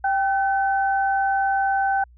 sine tone pair together, 784 / 1519.8 Hz, G5 / F#6, 0 / +46 cents, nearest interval major seventh, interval 1146 cents, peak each -19 / -25 dBFS, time 0.04-2.04 s, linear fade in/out 5 ms, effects added 60 Hz sine -47 dBFS peak until 2.17 s

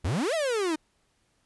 45% pulse exponential two-way sweep, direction up then down, 71.1 to 680 to 300 Hz, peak -25 dBFS, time 0.04-0.76 s, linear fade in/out 10 ms, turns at 0.34 s, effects pink hiss -70 dBFS RMS until 1.45 s + resampled to 24000 Hz

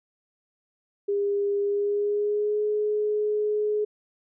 sine tone with pitch glide, 404.1 to 421.5 Hz, G#4 to G#4, -47 to +26 cents, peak -22 dBFS, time 1.08-3.85 s, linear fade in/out 10 ms, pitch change +73 cents, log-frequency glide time 1.61-2.63 s, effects none

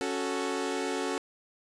sawtooth chord, F# minor, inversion second, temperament equal, 277.2 / 370 / 440 Hz, C#4 / F#4 / A4, 0 / 0 / 0 cents, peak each -30 / -30 / -30 dBFS, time 0.01-1.18 s, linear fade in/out 0 ms, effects resampled to 22050 Hz + 8-bit

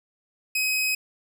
sawtooth tone, 2532 Hz, D#7, 30 cents sharp, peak -19 dBFS, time 0.55-0.95 s, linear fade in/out 5 ms, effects none

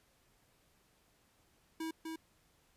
square tone with echo, 322.7 Hz, E4, 37 cents flat, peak -38 dBFS, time 1.8-1.91 s, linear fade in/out 5 ms, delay 250 ms, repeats 1, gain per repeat -3 dB, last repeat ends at 2.16 s, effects pink hiss -71 dBFS RMS until 2.76 s + resampled to 32000 Hz

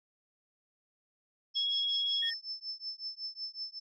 sine tone with tremolo, 5280 Hz, E8, 2 cents sharp, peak -34 dBFS, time 1.54-3.8 s, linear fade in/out 20 ms, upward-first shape triangle, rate 5.4 Hz, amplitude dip 100%
sine tone with vibrato, 3322 Hz, G#7, in tune, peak -29 dBFS, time 1.55-2.31 s, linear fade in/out 20 ms, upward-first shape sine, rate 18 Hz, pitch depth 10 cents each way
triangle tone, 1832 Hz, A#6, 31 cents flat, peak -37 dBFS, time 2.22-2.34 s, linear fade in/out 10 ms
effects none

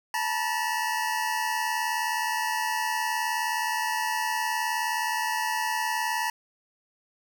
25% pulse tone pair together, 880 / 959.3 Hz, A5 / A#5, 0 / +49 cents, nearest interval minor second, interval 149 cents, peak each -25 dBFS, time 0.14-6.3 s, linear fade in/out 2 ms, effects none

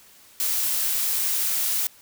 blue noise, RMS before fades -24 dBFS, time 0.4-1.87 s, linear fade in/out 0 ms, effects white hiss -52 dBFS RMS until 2.01 s

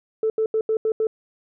sine tone bursts at uneven times, 440 Hz, A4, in tune, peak -17 dBFS, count 6, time 0.23-0.3 / 0.38-0.46 / 0.54-0.61 / 0.69-0.77 / 0.85-0.92 / 1-1.07 s, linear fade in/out 2 ms, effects tanh soft clip ceiling -13 dBFS

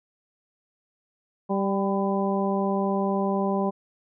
harmonic tone with a mistuned harmonic, 196 Hz, G3, in tune, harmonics 1 / 2 / 3 / 4 / 5, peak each -25 / -28 / -30 / -31 / -32 dBFS, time 1.49-3.71 s, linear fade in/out 20 ms, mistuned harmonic 5, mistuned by +36 cents, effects none

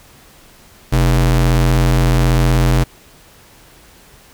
square ring-modulated tone, 88.7 Hz, F2, 27 cents sharp, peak -8 dBFS, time 0.92-2.84 s, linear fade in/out 10 ms, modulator 40.6 Hz, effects pink hiss -45 dBFS RMS until 4.33 s

